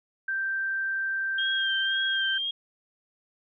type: tone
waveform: sine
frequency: 1568 Hz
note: G6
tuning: in tune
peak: -26 dBFS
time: 0.28-2.38 s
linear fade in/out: 5 ms
type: tone with vibrato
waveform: sine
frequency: 3210 Hz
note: G7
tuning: 40 cents sharp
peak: -27 dBFS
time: 1.38-2.51 s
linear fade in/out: 5 ms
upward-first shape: sine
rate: 1.9 Hz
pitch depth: 45 cents each way
effects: none